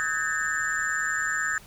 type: tone cluster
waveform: sine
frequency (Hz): 1276 / 1507 / 1646 / 1804 / 7190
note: D#6 / F#6 / G#6 / A6 / A8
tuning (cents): +43 / +31 / -16 / +43 / +36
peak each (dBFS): -33 / -33 / -29 / -29 / -35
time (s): 0-1.58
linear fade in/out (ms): 0
effects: pink hiss -50 dBFS RMS until 1.66 s